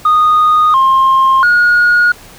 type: tone with pitch steps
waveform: sine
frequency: 1236 / 1062 / 1441 Hz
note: D#6 / C6 / F#6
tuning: -12 / +25 / -46 cents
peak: -4 dBFS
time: 0.05-2.12 s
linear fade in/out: 5 ms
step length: 690 ms
effects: tanh soft clip ceiling -4 dBFS + pink hiss -37 dBFS RMS until 2.38 s